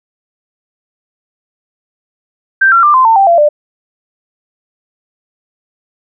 sine tone with pitch steps, 1568 / 1365 / 1188.3 / 1034.5 / 900.6 / 784 / 682.5 / 594.2 Hz, G6 / F6 / D6 / C6 / A5 / G5 / F5 / D5, 0 / -40 / +20 / -20 / +40 / 0 / -40 / +20 cents, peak -4 dBFS, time 2.61-3.49 s, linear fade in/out 10 ms, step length 110 ms, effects none

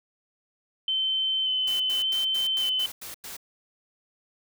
sine tone with vibrato, 3064 Hz, G7, 40 cents flat, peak -23 dBFS, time 0.88-2.86 s, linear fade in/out 2 ms, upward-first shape square, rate 0.86 Hz, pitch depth 11 cents each way
white noise bursts, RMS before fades -39 dBFS, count 8, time 1.67-3.368 s, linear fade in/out 5 ms, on 130 ms, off 94 ms
effects none

